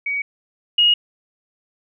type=tone pair in turn; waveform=sine; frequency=2258 / 2876 Hz; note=C#7 / F#7; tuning=+31 / -50 cents; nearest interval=major third; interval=419 cents; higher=second; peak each=-20 / -11 dBFS; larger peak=second; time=0.06-0.22 / 0.78-0.94 s; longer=neither; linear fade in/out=5 ms; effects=none